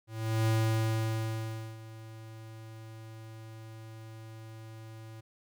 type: tone with ADSR envelope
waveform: square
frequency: 111.2 Hz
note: A2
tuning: 19 cents sharp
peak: -25 dBFS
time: 0.07-5.21 s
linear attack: 400 ms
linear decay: 1300 ms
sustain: -20 dB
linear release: 11 ms
effects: none